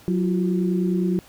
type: tone cluster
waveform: sine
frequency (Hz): 183.8 / 340.4 / 370.1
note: F#3 / F4 / F#4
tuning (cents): -11 / -44 / 0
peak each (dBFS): -20 / -26 / -29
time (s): 0.08-1.19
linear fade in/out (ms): 0
effects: pink hiss -50 dBFS RMS until 1.28 s